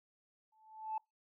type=tone with exponential growth; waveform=sine; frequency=873 Hz; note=A5; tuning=14 cents flat; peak=-32 dBFS; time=0.52-0.98 s; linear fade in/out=5 ms; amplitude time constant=100 ms; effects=noise-tail reverb RT60 0.2 s tail -26 dB re dry + tanh soft clip ceiling -30 dBFS